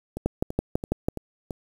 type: two click trains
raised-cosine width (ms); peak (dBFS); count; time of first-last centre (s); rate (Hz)
2; -9 / -18; 6 / 5; 0.26-1.085 / 0.17-1.508; 6.06 / 2.99
effects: 7-bit